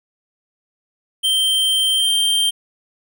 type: tone with pitch glide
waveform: square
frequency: 3136 to 3160 Hz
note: G7 to G7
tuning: 0 to +13 cents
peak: -15 dBFS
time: 1.23-2.51 s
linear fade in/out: 20 ms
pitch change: +13 cents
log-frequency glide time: 1.93-2.11 s
effects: none